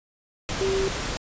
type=tone in noise; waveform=sine; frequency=386.3 Hz; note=G4; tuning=25 cents flat; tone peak=-22 dBFS; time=0.61-0.88 s; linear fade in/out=0 ms; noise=pink; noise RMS=-29 dBFS; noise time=0.49-1.17 s; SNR=+4 dB; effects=resampled to 16000 Hz